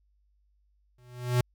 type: tone with exponential growth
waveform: square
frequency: 123.47 Hz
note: B2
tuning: in tune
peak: -20 dBFS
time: 0.98-1.41 s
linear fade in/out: 5 ms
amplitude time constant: 92 ms
effects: added 50 Hz sine -65 dBFS peak until 1.54 s